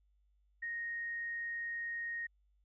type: tone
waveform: sine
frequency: 1864.7 Hz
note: A#6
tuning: in tune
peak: -37 dBFS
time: 0.62-2.27 s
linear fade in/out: 10 ms
effects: added 50 Hz sine -69 dBFS peak until 2.64 s